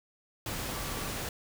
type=tone in noise; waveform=sine; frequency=1155 Hz; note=D6; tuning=29 cents flat; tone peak=-47 dBFS; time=0.75-1.08 s; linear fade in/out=2 ms; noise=pink; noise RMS=-36 dBFS; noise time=0.46-1.29 s; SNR=-14 dB; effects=none